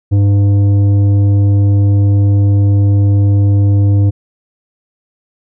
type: tone with tanh clipping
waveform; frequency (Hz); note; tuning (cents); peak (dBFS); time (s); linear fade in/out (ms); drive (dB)
sine; 100.5; G2; +44; -8; 0.11-4.11; 20; 9
effects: none